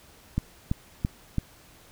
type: click train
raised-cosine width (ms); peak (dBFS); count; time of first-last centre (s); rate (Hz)
5; -12; 4; 0.38-1.383; 2.99
effects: pink hiss -54 dBFS RMS until 1.91 s